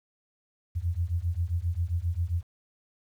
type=beating tone pair; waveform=sine; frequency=82.41 / 89.91 Hz; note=E2 / F#2; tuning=0 / -49 cents; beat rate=7.5 Hz; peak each=-29 dBFS; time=0.75-2.43 s; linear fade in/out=20 ms; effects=10-bit